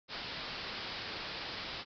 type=low-pass noise; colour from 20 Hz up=white; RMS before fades=-42 dBFS; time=0.08-1.85 s; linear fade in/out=50 ms; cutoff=5100 Hz; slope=96 dB/octave; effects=none